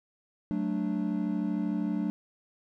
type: chord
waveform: triangle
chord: D major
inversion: first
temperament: equal with one note detuned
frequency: 187.15 / 220 / 293.7 Hz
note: F#3 / A3 / D4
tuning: +20 / 0 / 0 cents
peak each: -30 dBFS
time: 0.51-2.1 s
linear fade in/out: 0 ms
effects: none